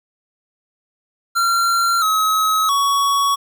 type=tone with pitch steps; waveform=square; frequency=1372 / 1279 / 1120 Hz; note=F6 / D#6 / C#6; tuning=-31 / +47 / +18 cents; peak=-15 dBFS; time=1.35-3.36 s; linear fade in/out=20 ms; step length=670 ms; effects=9-bit